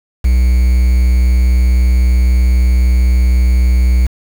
triangle tone with quantisation, 61.9 Hz, B1, 5 cents sharp, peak -5 dBFS, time 0.24-4.07 s, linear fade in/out 10 ms, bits 5, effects none

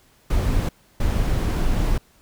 brown noise bursts at uneven times, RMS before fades -20 dBFS, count 2, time 0.3-0.69 / 1-1.98 s, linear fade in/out 5 ms, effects pink hiss -57 dBFS RMS until 2.21 s

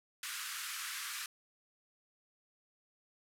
pink band-pass noise, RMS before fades -42 dBFS, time 0.23-1.26 s, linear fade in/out 2 ms, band 1200 to 14000 Hz, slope 48 dB/octave, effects none

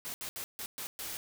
white noise bursts at uneven times, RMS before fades -40 dBFS, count 6, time 0.05-0.14 / 0.21-0.29 / 0.36-0.44 / 0.59-0.66 / 0.78-0.87 / 0.99-1.17 s, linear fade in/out 0 ms, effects none

